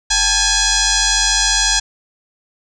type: tone with frequency modulation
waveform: sine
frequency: 880 Hz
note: A5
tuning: in tune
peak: -12 dBFS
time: 0.1-1.8 s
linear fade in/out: 10 ms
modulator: 833 Hz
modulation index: 7.9
effects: none